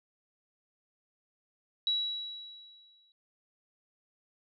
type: tone with exponential decay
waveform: sine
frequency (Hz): 3900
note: B7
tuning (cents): -23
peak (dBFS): -25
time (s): 1.87-3.12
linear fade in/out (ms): 1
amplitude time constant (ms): 270
effects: none